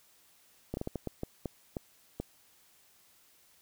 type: slowing click train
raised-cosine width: 2 ms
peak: -21 dBFS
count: 10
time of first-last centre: 0.74-2.2 s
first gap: 31 ms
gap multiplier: 1.39
effects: white hiss -64 dBFS RMS until 3.61 s